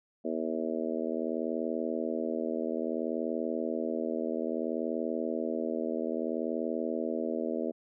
harmonic tone, 80.6 Hz, E2, 38 cents flat, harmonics 3 / 4 / 5 / 6 / 7 / 8, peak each -35 / -36 / -37 / -38 / -38 / -39 dBFS, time 0.24-7.72 s, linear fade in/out 20 ms, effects none

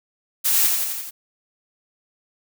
blue noise with echo, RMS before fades -19 dBFS, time 0.44-0.68 s, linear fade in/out 20 ms, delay 86 ms, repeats 5, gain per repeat -3 dB, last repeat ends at 1.11 s, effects none

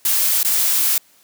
blue noise with dropouts, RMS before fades -17 dBFS, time 0.05-0.98 s, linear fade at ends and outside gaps 2 ms, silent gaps 0.431-0.448 s, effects white hiss -54 dBFS RMS until 1.23 s + high-pass 100 Hz 12 dB/octave

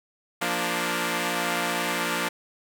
5% pulse chord, Bb major, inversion second, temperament equal, 174.61 / 233.1 / 293.7 Hz, F3 / Bb3 / D4, 0 / 0 / 0 cents, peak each -18 dBFS, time 0.41-2.29 s, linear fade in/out 10 ms, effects none

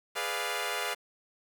10% pulse chord, G# diminished seventh, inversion none, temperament equal, 415.3 / 493.9 / 587.3 / 698.5 Hz, G#4 / B4 / D5 / F5, 0 / 0 / 0 / 0 cents, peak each -29 / -28 / -30 / -27 dBFS, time 0.15-0.95 s, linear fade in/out 20 ms, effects 9-bit

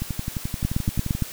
two click trains, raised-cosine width 5 ms, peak -14 / -9 dBFS, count 14 / 6, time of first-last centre 0.02-1.15 / 0.65-1.223 s, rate 11.5 / 8.73 Hz, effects white hiss -38 dBFS RMS until 1.32 s

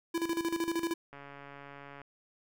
square tone with tremolo, 334.3 Hz, E4, 24 cents sharp, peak -29 dBFS, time 0.14-0.94 s, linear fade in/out 10 ms, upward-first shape square, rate 13 Hz, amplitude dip 70%
click train, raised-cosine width 0.5 ms, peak -33 dBFS, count 126, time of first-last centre 1.13-2.017 s, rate 141 Hz
effects none

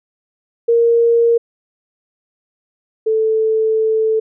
sine tone pair in turn, 466.2 / 440 Hz, A#4 / A4, 0 / 0 cents, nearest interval minor second, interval 100 cents, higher first, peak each -9 / -12 dBFS, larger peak first, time 0.68-1.38 / 3.06-4.2 s, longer second, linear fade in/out 10 ms, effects none

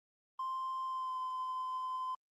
triangle tone with pitch glide, 1046.5 to 1027.9 Hz, C6 to C6, 0 to -31 cents, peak -32 dBFS, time 0.39-2.15 s, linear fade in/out 5 ms, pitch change -31 cents, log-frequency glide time 0.84-1.18 s, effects tanh soft clip ceiling -31 dBFS + Opus 24 kbps

